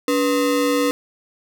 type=ring-modulated tone; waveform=square; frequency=387.5 Hz; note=G4; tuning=20 cents flat; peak=-14 dBFS; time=0.08-0.91 s; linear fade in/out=0 ms; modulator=102 Hz; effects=none